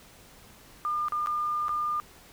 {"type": "tone with dropouts", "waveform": "sine", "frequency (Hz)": 1206, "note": "D6", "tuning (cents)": 46, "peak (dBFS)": -26, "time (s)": [0.85, 2], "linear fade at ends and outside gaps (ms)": 0, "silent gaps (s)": [[1.084, 1.122], [1.261, 1.271], [1.683, 1.692]], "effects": ["pink hiss -53 dBFS RMS until 2.32 s"]}